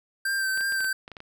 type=tone with vibrato; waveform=square; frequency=1568 Hz; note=G6; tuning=in tune; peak=-25 dBFS; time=0.25-0.93 s; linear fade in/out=5 ms; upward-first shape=sine; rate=2.9 Hz; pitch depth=26 cents each way
type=clicks; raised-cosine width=0.3 ms; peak=-25 dBFS; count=9; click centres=0.575 / 0.609 / 0.723 / 0.806 / 0.845 / 1.079 / 1.117 / 1.168 / 1.204 s
effects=none